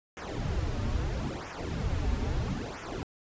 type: noise with flanger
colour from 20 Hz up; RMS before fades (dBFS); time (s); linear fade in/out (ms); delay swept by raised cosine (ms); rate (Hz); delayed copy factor
brown; -32; 0.17-3.03; 0; 0.23 to 6.13; 0.76; -0.9
effects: resampled to 16000 Hz